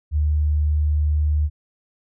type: tone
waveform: sine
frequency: 75.2 Hz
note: D2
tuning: 42 cents sharp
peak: -16 dBFS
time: 0.11-1.5 s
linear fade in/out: 50 ms
effects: none